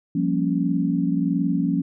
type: chord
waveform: sine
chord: G half-diminished seventh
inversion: third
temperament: equal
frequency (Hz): 174.61 / 196 / 233.1 / 277.2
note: F3 / G3 / Bb3 / Db4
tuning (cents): 0 / 0 / 0 / 0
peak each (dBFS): -23 / -27 / -27 / -23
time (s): 0.15-1.82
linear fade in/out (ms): 5
effects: none